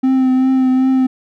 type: tone with vibrato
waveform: triangle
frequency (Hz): 260.2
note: C4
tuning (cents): -9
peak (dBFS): -8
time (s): 0.03-1.07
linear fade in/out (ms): 10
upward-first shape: triangle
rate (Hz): 2.6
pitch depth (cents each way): 24
effects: none